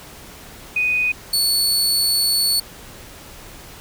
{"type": "tone pair in turn", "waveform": ["sine", "sawtooth"], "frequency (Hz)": [2489, 4435], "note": ["D#7", "C#8"], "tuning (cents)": [0, 0], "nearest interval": "minor seventh", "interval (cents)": 1000, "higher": "second", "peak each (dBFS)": [-16, -13], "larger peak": "second", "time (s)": [[0.76, 1.12], [1.33, 2.6]], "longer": "second", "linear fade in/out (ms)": 5, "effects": ["pink hiss -40 dBFS RMS until 3.8 s"]}